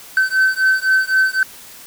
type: beating tone pair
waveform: triangle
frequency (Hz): 1532 / 1535.9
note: G6 / G6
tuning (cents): -40 / -36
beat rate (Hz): 3.9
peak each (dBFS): -14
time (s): 0.17-1.43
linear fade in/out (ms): 2
effects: white hiss -39 dBFS RMS until 1.86 s